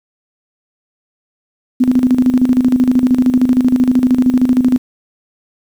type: tone with tremolo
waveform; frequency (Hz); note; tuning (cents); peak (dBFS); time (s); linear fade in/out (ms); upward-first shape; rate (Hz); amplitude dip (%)
sine; 252.7; B3; +40; -6; 1.8-4.78; 10; square; 13; 65
effects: 7-bit